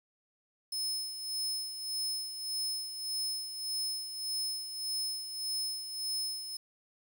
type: tone with tremolo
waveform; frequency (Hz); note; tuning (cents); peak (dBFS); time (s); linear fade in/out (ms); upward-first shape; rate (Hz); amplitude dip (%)
sawtooth; 5200; E8; -24; -29; 0.72-6.57; 5; sine; 1.7; 60
effects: 10-bit